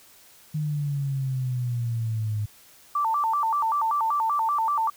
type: exponential sweep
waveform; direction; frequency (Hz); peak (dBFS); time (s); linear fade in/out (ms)
sine; down; 153.9 to 104.2; -24; 0.54-2.46; 10
type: tone with vibrato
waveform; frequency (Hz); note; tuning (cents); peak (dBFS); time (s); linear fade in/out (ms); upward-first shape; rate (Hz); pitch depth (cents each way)
sine; 1022; C6; -41; -21; 2.95-4.9; 5; square; 5.2; 230
effects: white hiss -53 dBFS RMS until 4.96 s